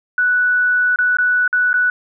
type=tone with dropouts; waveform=sine; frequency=1480 Hz; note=F#6; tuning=in tune; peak=-12 dBFS; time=0.18-1.9 s; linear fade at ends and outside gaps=2 ms; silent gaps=0.96-0.987 / 1.17-1.185 / 1.478-1.528 / 1.731-1.74 s; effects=none